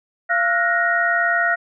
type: tone cluster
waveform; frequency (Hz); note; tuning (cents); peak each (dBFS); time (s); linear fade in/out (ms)
sine; 687 / 1369 / 1449 / 1874; F5 / F6 / F#6 / A#6; -29 / -35 / -37 / +9; -22 / -25 / -20 / -20; 0.29-1.56; 20
effects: none